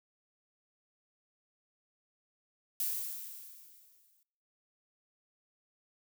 violet noise with exponential decay, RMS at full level -32 dBFS, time 2.8-4.23 s, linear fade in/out 1 ms, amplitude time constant 310 ms, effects noise-tail reverb RT60 1.0 s tail -26 dB re dry

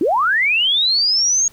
sine linear sweep, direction up, 275.5 to 6645 Hz, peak -13 dBFS, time 0.01-1.48 s, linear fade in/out 2 ms, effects pink hiss -49 dBFS RMS until 1.52 s

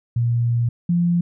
sine tone pair in turn, 118.5 / 173.16 Hz, A#2 / F3, +29 / -14 cents, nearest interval perfect fifth, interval 657 cents, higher second, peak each -16 / -15 dBFS, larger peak second, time 0.16-0.69 / 0.89-1.21 s, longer first, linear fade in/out 5 ms, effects none

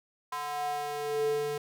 square tone with high-pass filter sweep, 146.6 Hz, D3, 3 cents flat, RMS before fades -32 dBFS, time 0.32-1.58 s, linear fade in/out 5 ms, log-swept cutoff 980 to 330 Hz, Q 5, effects none

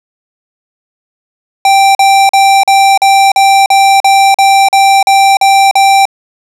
square tone bursts, 784 Hz, G5, in tune, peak -4 dBFS, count 13, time 1.65-6.054 s, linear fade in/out 2 ms, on 300 ms, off 42 ms, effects low-pass 10000 Hz 12 dB/octave

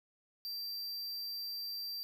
square tone, 4699 Hz, D8, in tune, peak -39 dBFS, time 0.45-2.03 s, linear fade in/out 0 ms, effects 11-bit

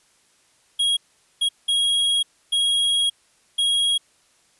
square tone bursts at uneven times, 3294 Hz, G#7, 15 cents flat, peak -18 dBFS, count 5, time 0.79-0.97 / 1.41-1.49 / 1.68-2.23 / 2.52-3.1 / 3.58-3.98 s, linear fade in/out 10 ms, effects white hiss -60 dBFS RMS until 4.59 s + resampled to 24000 Hz

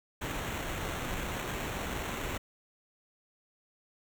pink noise with sample-and-hold, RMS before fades -36 dBFS, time 0.21-2.38 s, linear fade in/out 10 ms, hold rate 4900 Hz, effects none

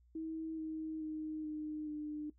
sine tone with pitch steps, 320.7 / 315.6 / 310.5 / 305.5 / 300.6 Hz, E4 / D#4 / D#4 / D#4 / D4, -48 / +25 / -3 / -32 / +40 cents, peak -38 dBFS, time 0.15-2.3 s, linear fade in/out 5 ms, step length 430 ms, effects noise-tail reverb RT60 0.1 s tail -17 dB re dry + added 60 Hz sine -64 dBFS peak until 2.38 s

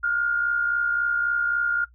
sine tone pair together, 1410.3 / 1474 Hz, F6 / F#6, +17 / -7 cents, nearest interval minor second, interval 76 cents, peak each -21 / -30 dBFS, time 0.03-1.85 s, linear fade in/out 10 ms, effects noise-tail reverb RT60 0.1 s tail -18 dB re dry + added 60 Hz sine -51 dBFS peak until 1.94 s

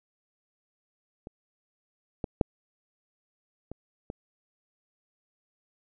clicks, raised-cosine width 2 ms, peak -27 / -17 / -7 / -25 / -22 dBFS, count 5, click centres 1.271 / 2.242 / 2.412 / 3.716 / 4.101 s, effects none

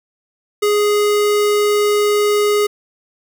square tone, 415.3 Hz, G#4, in tune, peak -13 dBFS, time 0.62-2.67 s, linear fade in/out 10 ms, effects none

